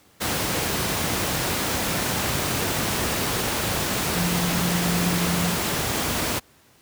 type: tone in noise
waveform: sine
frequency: 174.61 Hz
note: F3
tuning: in tune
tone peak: -23 dBFS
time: 4.15-5.56 s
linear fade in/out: 20 ms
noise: pink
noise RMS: -24 dBFS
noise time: 0.2-6.4 s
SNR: -2 dB
effects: pink hiss -56 dBFS RMS until 6.81 s + high-pass 80 Hz 12 dB/octave